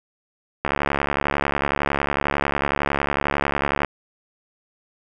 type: click train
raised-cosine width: 0.5 ms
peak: -5 dBFS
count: 228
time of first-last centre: 0.65-3.847 s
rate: 71 Hz
effects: none